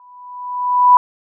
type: tone with exponential growth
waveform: sine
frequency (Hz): 989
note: B5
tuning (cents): +2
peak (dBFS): -3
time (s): 0-0.97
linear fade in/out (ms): 1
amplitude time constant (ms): 210
effects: none